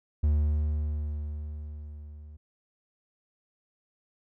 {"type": "tone with level ramp", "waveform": "triangle", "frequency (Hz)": 74.9, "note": "D2", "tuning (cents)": 35, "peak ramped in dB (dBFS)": [-18, -42], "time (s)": [0.23, 2.37], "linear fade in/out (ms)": 10, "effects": []}